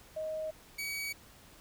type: tone pair in turn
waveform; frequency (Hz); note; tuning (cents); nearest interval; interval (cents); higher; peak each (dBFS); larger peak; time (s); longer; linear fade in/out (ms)
sine / sawtooth; 627 / 2265; D#5 / C#7; +13 / +37; octave + minor seventh; 2224; second; -34 / -32; second; 0.16-0.51 / 0.78-1.13; neither; 10
effects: pink hiss -57 dBFS RMS until 1.6 s